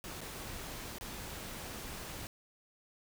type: noise with dropouts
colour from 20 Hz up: pink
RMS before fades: -44 dBFS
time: 0.04-2.27 s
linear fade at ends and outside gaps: 0 ms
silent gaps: 0.207-0.214 / 0.984-1.01 s
effects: none